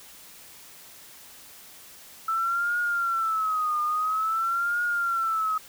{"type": "tone with vibrato", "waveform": "sine", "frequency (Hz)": 1318.5, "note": "E6", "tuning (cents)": 0, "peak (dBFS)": -23, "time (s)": [2.28, 5.58], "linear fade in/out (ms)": 5, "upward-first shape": "triangle", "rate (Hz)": 0.49, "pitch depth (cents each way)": 150, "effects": ["white hiss -48 dBFS RMS until 5.68 s"]}